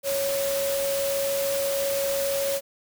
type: tone in noise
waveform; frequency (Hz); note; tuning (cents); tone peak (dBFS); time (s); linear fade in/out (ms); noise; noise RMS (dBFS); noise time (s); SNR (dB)
sine; 554.4; C#5; 0; -24; 0.03-2.61; 50; white; -31; 0.03-2.61; +4
effects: none